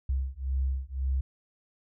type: beating tone pair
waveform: sine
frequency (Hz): 65.41 / 67.31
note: C2 / C2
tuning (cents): 0 / +50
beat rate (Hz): 1.9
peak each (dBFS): -30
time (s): 0.09-1.21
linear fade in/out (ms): 5
effects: none